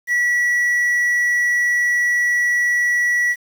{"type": "tone with quantisation", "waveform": "triangle", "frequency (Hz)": 1941, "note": "B6", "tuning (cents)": -31, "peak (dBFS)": -13, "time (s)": [0.07, 3.36], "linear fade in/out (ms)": 50, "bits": 7, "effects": []}